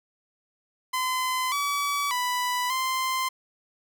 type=tone with pitch steps; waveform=sawtooth; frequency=1024 / 1143 / 990 / 1041 Hz; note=C6 / D6 / B5 / C6; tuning=-38 / -47 / +4 / -9 cents; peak=-21 dBFS; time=0.93-3.29 s; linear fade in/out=10 ms; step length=590 ms; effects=none